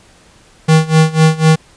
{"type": "tone with tremolo", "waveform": "square", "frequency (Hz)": 158.5, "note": "D#3", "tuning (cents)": 32, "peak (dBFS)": -5, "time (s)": [0.68, 1.56], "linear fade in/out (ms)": 10, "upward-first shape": "sine", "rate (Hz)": 4, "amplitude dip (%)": 90, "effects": ["pink hiss -46 dBFS RMS until 1.76 s", "resampled to 22050 Hz"]}